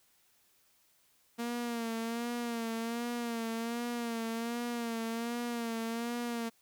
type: tone with vibrato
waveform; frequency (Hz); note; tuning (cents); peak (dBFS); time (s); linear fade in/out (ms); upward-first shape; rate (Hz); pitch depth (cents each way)
sawtooth; 233.1; A#3; 0; -30; 1.38-6.5; 20; sine; 1.3; 50
effects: white hiss -69 dBFS RMS until 6.61 s